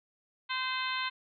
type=harmonic tone; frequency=516 Hz; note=C5; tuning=24 cents flat; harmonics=2 / 3 / 4 / 5 / 6 / 7 / 8; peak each=-35 / -37 / -38 / -39 / -40 / -40 / -41 dBFS; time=0.49-1.1 s; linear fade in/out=20 ms; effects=MP3 96 kbps